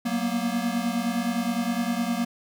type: tone cluster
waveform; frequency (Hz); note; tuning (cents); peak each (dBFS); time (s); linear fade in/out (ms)
square; 187.8 / 232 / 241.7; F#3 / A#3 / B3; +26 / -8 / -37; -33 / -28 / -29; 0.05-2.25; 10
effects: none